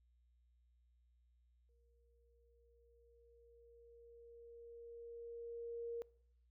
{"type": "tone with exponential growth", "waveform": "sine", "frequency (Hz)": 468.2, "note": "A#4", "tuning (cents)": 8, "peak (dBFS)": -40, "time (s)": [1.69, 6.02], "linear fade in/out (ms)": 0, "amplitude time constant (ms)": 940, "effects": ["noise-tail reverb RT60 0.7 s tail -24 dB re dry", "added 60 Hz sine -70 dBFS peak until 6.5 s"]}